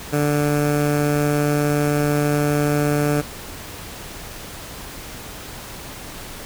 15% pulse tone with notch filter, 146.83 Hz, D3, in tune, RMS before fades -19 dBFS, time 0.12-3.22 s, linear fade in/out 20 ms, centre 3700 Hz, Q 0.9, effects pink hiss -35 dBFS RMS until 6.45 s

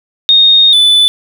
sine / triangle tone pair in turn, 3700 / 3492 Hz, A#7 / A7, -14 / -14 cents, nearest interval minor second, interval 100 cents, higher first, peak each -3 dBFS, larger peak neither, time 0.29-0.73 / 0.73-1.08 s, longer first, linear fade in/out 0 ms, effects none

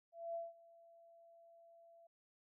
sine tone with ADSR envelope, 673 Hz, E5, 36 cents sharp, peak -39 dBFS, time 0.12-2.07 s, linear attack 230 ms, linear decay 180 ms, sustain -22 dB, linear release 5 ms, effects none

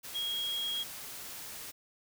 sine tone in noise, 3280 Hz, G#7, 22 cents flat, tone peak -32 dBFS, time 0.14-0.84 s, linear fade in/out 20 ms, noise white, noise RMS -44 dBFS, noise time 0.03-1.72 s, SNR +9 dB, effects none

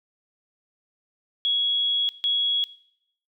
sine tone bursts at uneven times, 3337 Hz, G#7, 8 cents sharp, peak -20 dBFS, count 2, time 1.45-2.09 / 2.24-2.64 s, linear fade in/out 0 ms, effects noise-tail reverb RT60 0.7 s tail -19 dB re dry

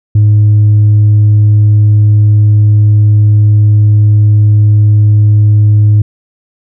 triangle tone with tanh clipping, 105.2 Hz, G#2, 23 cents sharp, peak -3 dBFS, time 0.15-6.02 s, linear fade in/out 5 ms, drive 6 dB, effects none

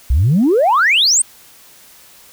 sine exponential sweep, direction up, 56.7 to 8930 Hz, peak -8 dBFS, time 0.1-1.22 s, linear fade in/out 5 ms, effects tanh soft clip ceiling -6 dBFS + white hiss -44 dBFS RMS until 2.32 s

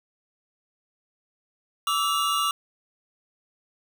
square tone cluster, 1158 / 1313 / 2825 Hz, D6 / E6 / F7, -25 / -7 / +19 cents, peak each -26 / -28 / -29 dBFS, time 1.87-2.51 s, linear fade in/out 2 ms, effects none

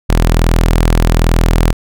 sawtooth tone, 41.2 Hz, E1, in tune, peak -4 dBFS, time 0.09-1.73 s, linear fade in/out 10 ms, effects none

